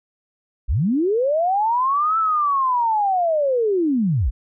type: linear two-way sweep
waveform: sine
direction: up then down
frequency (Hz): 39.22 to 1332 to 39.22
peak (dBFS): -16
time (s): 0.68-4.31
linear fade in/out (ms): 20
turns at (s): 2.18
effects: none